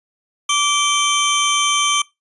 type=tone pair together; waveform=25% pulse; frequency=1164 / 3122 Hz; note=D6 / G7; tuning=-16 / -8 cents; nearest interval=octave + perfect fourth; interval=1708 cents; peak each=-14 dBFS; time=0.49-2.02 s; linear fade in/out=5 ms; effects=noise-tail reverb RT60 0.2 s tail -22 dB re dry + resampled to 24000 Hz